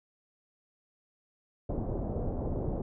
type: low-pass noise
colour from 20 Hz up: pink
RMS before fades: -33 dBFS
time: 1.69-2.82 s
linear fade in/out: 5 ms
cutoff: 650 Hz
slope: 24 dB/octave
effects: none